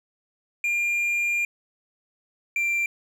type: tone pair in turn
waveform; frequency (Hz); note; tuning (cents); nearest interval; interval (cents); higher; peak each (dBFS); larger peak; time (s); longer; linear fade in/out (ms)
triangle; 2400 / 2364; D7 / D7; +37 / +11; unison; 26; first; -20; neither; 0.64-1.45 / 2.56-2.86; first; 2
effects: none